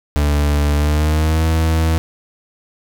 40% pulse tone with pitch glide, 73.1 to 80.64 Hz, D2 to E2, -7 to -38 cents, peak -12 dBFS, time 0.16-1.98 s, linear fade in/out 0 ms, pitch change +169 cents, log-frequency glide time 0.74-1.45 s, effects none

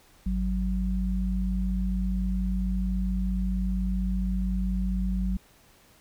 sine tone pair together, 52.18 / 186.5 Hz, G#1 / F#3, +9 / +14 cents, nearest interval octave + minor seventh, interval 2205 cents, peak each -26 / -28 dBFS, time 0.26-5.37 s, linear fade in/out 5 ms, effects pink hiss -58 dBFS RMS until 6 s

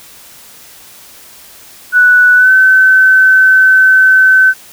sine tone with pitch glide, 1480 to 1526.9 Hz, F#6 to G6, 0 to -46 cents, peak -3 dBFS, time 1.92-4.54 s, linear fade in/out 50 ms, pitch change +54 cents, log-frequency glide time 2.35-2.51 s, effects white hiss -37 dBFS RMS until 4.72 s

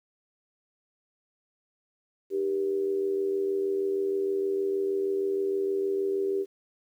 sine tone with amplitude modulation, 392 Hz, G4, in tune, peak -22 dBFS, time 2.3-6.46 s, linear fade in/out 50 ms, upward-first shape sine, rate 86.4 Hz, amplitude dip 60%, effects 10-bit

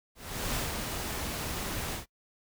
pink noise with ADSR envelope, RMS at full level -31 dBFS, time 0.15-2.06 s, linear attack 400 ms, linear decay 170 ms, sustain -4 dB, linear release 120 ms, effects noise-tail reverb RT60 0.1 s tail -23 dB re dry

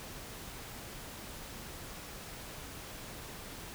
silence, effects pink hiss -46 dBFS RMS until 3.74 s

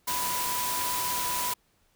sine tone in noise, 987.8 Hz, B5, in tune, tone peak -31 dBFS, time 0.07-1.54 s, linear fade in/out 10 ms, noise white, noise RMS -31 dBFS, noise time 0.07-1.54 s, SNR -3 dB, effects pink hiss -68 dBFS RMS until 1.95 s

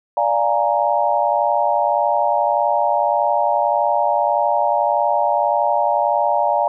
sine chord, Bb dominant seventh, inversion first, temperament equal, 587.3 / 698.5 / 830.6 / 932.3 Hz, D5 / F5 / Ab5 / Bb5, 0 / 0 / 0 / 0 cents, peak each -20 dBFS, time 0.17-6.68 s, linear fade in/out 2 ms, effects none

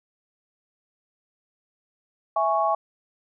sine chord, C# minor, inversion first, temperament equal, 659.3 / 830.6 / 1108.7 Hz, E5 / G#5 / C#6, 0 / 0 / 0 cents, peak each -24 dBFS, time 2.36-2.75 s, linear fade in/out 5 ms, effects none

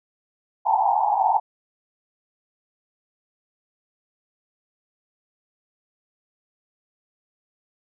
pink band-pass noise, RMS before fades -20 dBFS, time 0.65-1.4 s, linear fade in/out 20 ms, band 740 to 920 Hz, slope 96 dB/octave, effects none

